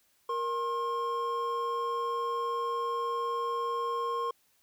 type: tone pair together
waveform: triangle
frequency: 468.7 / 1069.4 Hz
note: A#4 / C6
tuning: +9 / +37 cents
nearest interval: octave + major second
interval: 1428 cents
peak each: -32 / -29 dBFS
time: 0.29-4.31 s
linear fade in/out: 5 ms
effects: white hiss -69 dBFS RMS until 4.62 s